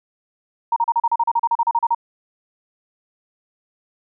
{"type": "tone bursts", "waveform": "sine", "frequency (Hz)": 932.3, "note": "A#5", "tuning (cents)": 0, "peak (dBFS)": -14, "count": 16, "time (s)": [0.72, 1.948], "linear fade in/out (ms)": 5, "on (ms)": 43, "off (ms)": 36, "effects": []}